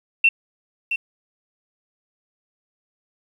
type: tone with echo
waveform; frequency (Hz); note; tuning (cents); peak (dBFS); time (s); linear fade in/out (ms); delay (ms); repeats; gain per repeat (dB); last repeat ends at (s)
sine; 2700; E7; +41; -11; 0.24-0.29; 5; 670; 1; -9; 0.96
effects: 8-bit